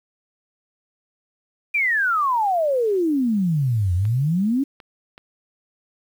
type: exponential two-way sweep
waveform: sine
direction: down then up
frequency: 2437 to 85.9 to 287.7 Hz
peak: -17 dBFS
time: 1.74-4.64 s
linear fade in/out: 10 ms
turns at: 3.94 s
type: clicks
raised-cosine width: 0.3 ms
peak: -26 dBFS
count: 3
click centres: 4.053 / 4.802 / 5.179 s
effects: 8-bit